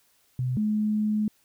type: tone pair in turn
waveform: sine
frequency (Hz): 126.8 / 212.7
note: B2 / G#3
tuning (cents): +46 / +42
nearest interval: major sixth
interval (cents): 896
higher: second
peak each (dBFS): -24 / -22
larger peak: second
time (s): 0.39-0.57 / 0.57-1.28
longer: second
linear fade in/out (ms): 2
effects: white hiss -65 dBFS RMS until 1.44 s